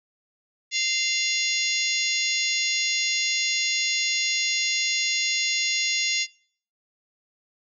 harmonic tone with a mistuned harmonic, 694 Hz, F5, 11 cents flat, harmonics 3 / 4 / 5 / 6 / 7 / 8 / 9 / 10, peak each -28 / -29 / -30 / -31 / -31 / -32 / -33 / -33 dBFS, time 0.71-6.27 s, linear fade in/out 50 ms, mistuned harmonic 9, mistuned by +56 cents, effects noise-tail reverb RT60 0.5 s tail -22 dB re dry

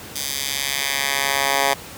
10% pulse tone with high-pass filter sweep, 138.59 Hz, C#3, in tune, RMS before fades -22 dBFS, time 0.15-1.74 s, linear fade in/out 10 ms, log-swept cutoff 4800 to 780 Hz, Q 0.85, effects pink hiss -37 dBFS RMS until 1.97 s + high-pass 80 Hz 12 dB/octave

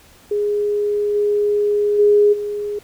sine tone with level steps, 413.7 Hz, G#4, 7 cents flat, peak -16 / -14 / -9 / -21 dBFS, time 0.31-2.79 s, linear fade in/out 5 ms, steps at 1.14 / 1.98 / 2.32 s, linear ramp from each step 20 ms, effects pink hiss -48 dBFS RMS until 2.83 s

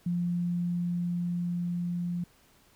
sine tone with level ramp, 174.61 Hz, F3, in tune, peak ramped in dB -26 to -29 dBFS, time 0.06-2.24 s, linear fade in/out 5 ms, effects pink hiss -62 dBFS RMS until 2.75 s

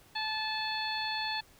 harmonic tone, 870 Hz, A5, 20 cents flat, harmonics 1 / 2 / 3 / 4 / 5, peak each -36 / -38 / -40 / -40 / -37 dBFS, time 0.15-1.41 s, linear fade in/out 10 ms, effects pink hiss -60 dBFS RMS until 1.59 s

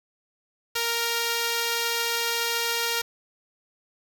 5% pulse tone pair together, 466.2 / 1391.4 Hz, A#4 / F6, 0 / -7 cents, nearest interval octave + perfect fifth, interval 1893 cents, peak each -13 / -22 dBFS, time 0.75-3.02 s, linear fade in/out 10 ms, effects 7-bit

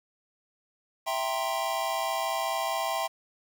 square chord, C dominant seventh, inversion first, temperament equal, 659.3 / 784 / 932.3 / 1046.5 Hz, E5 / G5 / Bb5 / C6, 0 / 0 / 0 / 0 cents, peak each -33 / -33 / -37 / -34 dBFS, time 1.06-3.08 s, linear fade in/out 20 ms, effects 9-bit

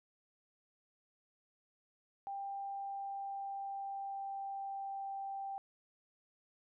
sine tone with pitch glide, 792 to 785.2 Hz, G5 to G5, +18 to +3 cents, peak -39 dBFS, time 2.27-5.58 s, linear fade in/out 0 ms, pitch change -15 cents, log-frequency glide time 2.64-5.14 s, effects none

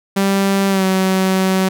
sawtooth tone with pitch glide, 196 to 189 Hz, G3 to F#3, 0 to +37 cents, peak -9 dBFS, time 0.16-1.69 s, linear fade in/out 10 ms, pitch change -63 cents, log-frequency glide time 0.69-0.84 s, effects none

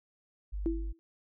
sine tone, 50.1 Hz, G1, 38 cents sharp, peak -33 dBFS, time 0.52-0.93 s, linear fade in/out 20 ms
sine tone with exponential decay, 329.6 Hz, E4, in tune, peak -25 dBFS, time 0.66-0.99 s, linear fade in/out 0 ms, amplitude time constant 71 ms
effects none

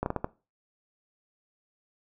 slowing click train, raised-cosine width 1 ms, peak -14 dBFS, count 5, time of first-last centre 0.03-0.244 s, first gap 31 ms, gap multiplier 1.38, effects noise-tail reverb RT60 0.3 s tail -19 dB re dry

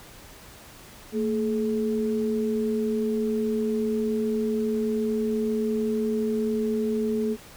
sine tone pair together, 225.6 / 426.1 Hz, A3 / G#4, +44 / +44 cents, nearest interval major seventh, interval 1100 cents, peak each -25 / -26 dBFS, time 1.12-7.37 s, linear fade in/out 50 ms, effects pink hiss -47 dBFS RMS until 7.56 s

